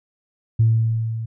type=tone with level ramp; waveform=sine; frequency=112.8 Hz; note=A2; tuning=44 cents sharp; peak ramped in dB=-10 to -25 dBFS; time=0.59-1.26 s; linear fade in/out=10 ms; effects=tanh soft clip ceiling -7 dBFS